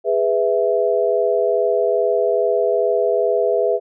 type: chord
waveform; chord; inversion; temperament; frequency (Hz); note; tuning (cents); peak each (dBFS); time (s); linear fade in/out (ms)
sine; E major; first; just; 412 / 494.4 / 659.3; G#4 / B4 / E5; -14 / +2 / 0; -19; 0.04-3.8; 50
effects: none